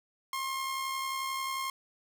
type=tone with amplitude modulation; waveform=sawtooth; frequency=1068 Hz; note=C6; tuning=35 cents sharp; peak=-27 dBFS; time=0.33-1.7 s; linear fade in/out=2 ms; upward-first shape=sine; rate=71.2 Hz; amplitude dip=35%; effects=none